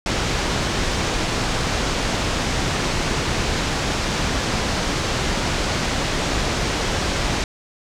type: low-pass noise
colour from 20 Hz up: pink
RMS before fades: -22 dBFS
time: 0.06-7.44 s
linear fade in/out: 2 ms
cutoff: 6900 Hz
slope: 24 dB/octave
effects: none